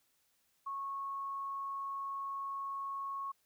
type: tone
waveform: sine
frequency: 1100 Hz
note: C#6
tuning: 14 cents flat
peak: -37 dBFS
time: 0.66-3.32 s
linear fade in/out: 10 ms
effects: white hiss -75 dBFS RMS until 3.45 s